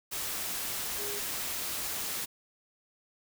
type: tone in noise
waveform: sine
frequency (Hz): 409.8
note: G#4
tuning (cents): -23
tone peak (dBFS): -40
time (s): 0.98-1.2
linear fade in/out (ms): 20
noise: white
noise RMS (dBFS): -35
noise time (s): 0.11-2.26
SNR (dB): -8
effects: none